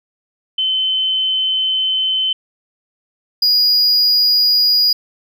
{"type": "tone pair in turn", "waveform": ["sine", "triangle"], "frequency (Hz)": [3061, 4893], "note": ["G7", "D#8"], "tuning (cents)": [-42, -30], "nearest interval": "minor sixth", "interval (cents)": 812, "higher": "second", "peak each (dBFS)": [-14, -9], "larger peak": "second", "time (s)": [[0.58, 2.33], [3.42, 4.93]], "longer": "first", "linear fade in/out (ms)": 5, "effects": []}